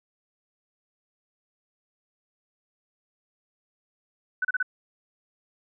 sine tone bursts, 1500 Hz, F#6, 23 cents sharp, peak -22 dBFS, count 4, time 4.42-4.628 s, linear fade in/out 5 ms, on 28 ms, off 32 ms, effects none

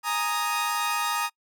sawtooth chord, Ab suspended second, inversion none, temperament equal, 830.6 / 932.3 / 1244.5 Hz, Ab5 / Bb5 / Eb6, 0 / 0 / 0 cents, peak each -29 / -25 / -24 dBFS, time 0.03-1.3 s, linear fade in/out 50 ms, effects noise-tail reverb RT60 0.1 s tail -26 dB re dry

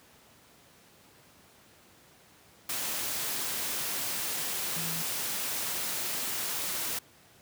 sine tone in noise, 164.81 Hz, E3, in tune, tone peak -38 dBFS, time 4.76-5.02 s, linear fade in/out 5 ms, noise white, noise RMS -33 dBFS, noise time 2.69-6.99 s, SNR -8 dB, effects pink hiss -58 dBFS RMS until 7.41 s + high-pass 100 Hz 12 dB/octave

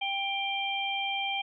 harmonic tone, 790 Hz, G5, 13 cents sharp, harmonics 1 / 3 / 4, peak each -33 / -33 / -33 dBFS, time 0.01-1.42 s, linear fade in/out 10 ms, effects none

